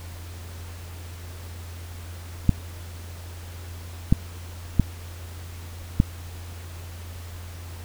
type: clicks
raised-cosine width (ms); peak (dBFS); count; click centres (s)
5; -3; 4; 2.493 / 4.125 / 4.797 / 6.001
effects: added 86 Hz sine -36 dBFS peak until 7.84 s + pink hiss -45 dBFS RMS until 7.84 s